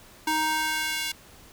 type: tone with high-pass filter sweep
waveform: square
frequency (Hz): 312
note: D#4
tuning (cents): +5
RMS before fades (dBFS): -27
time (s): 0.27-1.12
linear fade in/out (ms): 5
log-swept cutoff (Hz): 630 to 2700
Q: 1.2
effects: pink hiss -51 dBFS RMS until 1.52 s